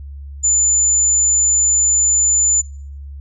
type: tone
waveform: sine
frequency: 7040 Hz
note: A8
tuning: in tune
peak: -11 dBFS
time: 0.43-2.62 s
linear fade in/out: 20 ms
effects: noise-tail reverb RT60 0.6 s tail -26 dB re dry + added 70 Hz sine -29 dBFS peak until 3.2 s